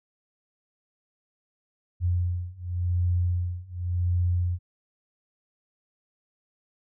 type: beating tone pair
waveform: sine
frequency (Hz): 88 / 88.9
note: F2 / F2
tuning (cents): +14 / +31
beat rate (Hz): 0.9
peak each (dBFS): -27 / -26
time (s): 2-4.59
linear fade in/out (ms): 50
effects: none